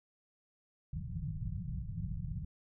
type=low-pass noise; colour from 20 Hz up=white; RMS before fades=-39 dBFS; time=0.93-2.45 s; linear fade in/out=5 ms; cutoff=180 Hz; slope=96 dB/octave; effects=none